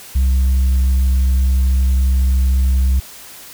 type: tone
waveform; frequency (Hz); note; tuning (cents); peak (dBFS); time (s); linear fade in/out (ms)
sine; 65.2; C2; -5; -8; 0.15-3; 10
effects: tanh soft clip ceiling -10 dBFS + white hiss -37 dBFS RMS until 3.53 s